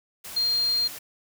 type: tone in noise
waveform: sine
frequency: 4200 Hz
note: C8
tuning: 6 cents sharp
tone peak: -21 dBFS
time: 0.36-0.88 s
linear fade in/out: 10 ms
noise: white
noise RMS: -39 dBFS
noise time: 0.24-0.99 s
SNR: +15 dB
effects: none